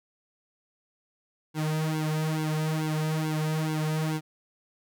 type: tone with flanger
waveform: sawtooth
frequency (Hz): 155.9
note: D#3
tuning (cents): +4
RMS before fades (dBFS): -28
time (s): 1.54-4.21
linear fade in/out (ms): 50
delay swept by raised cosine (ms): 1.6 to 3.7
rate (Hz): 2.3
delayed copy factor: -1
effects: none